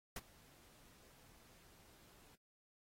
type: noise with ADSR envelope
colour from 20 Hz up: pink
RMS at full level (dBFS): -42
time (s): 0.16-2.36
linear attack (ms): 4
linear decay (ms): 35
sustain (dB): -24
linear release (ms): 13
effects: AAC 48 kbps